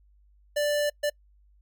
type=tone bursts at uneven times; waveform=square; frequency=588 Hz; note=D5; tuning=2 cents sharp; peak=-24 dBFS; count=2; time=0.56-0.9 / 1.03-1.1 s; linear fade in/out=10 ms; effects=noise-tail reverb RT60 0.1 s tail -26 dB re dry + added 50 Hz sine -57 dBFS peak until 1.61 s